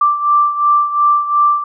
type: beating tone pair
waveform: sine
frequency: 1174.7 / 1177.5 Hz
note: D6 / D6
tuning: 0 / +4 cents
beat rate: 2.8 Hz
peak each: -11 / -16 dBFS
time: 0.01-1.64 s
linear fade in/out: 5 ms
effects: none